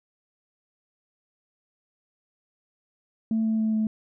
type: tone with pitch steps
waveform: sine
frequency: 222.4 / 220.9 / 219.3 / 217.8 Hz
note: A3 / A3 / A3 / A3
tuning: +19 / +7 / -6 / -17 cents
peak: -20 dBFS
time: 3.31-3.87 s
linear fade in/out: 2 ms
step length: 140 ms
effects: tanh soft clip ceiling -18 dBFS